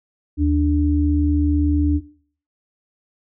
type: tone pair together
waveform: sine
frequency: 77.72 / 293.7 Hz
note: D#2 / D4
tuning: -1 / 0 cents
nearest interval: octave + major seventh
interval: 2301 cents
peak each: -17 dBFS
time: 0.37-2.01 s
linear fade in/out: 50 ms
effects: noise-tail reverb RT60 0.5 s tail -18 dB re dry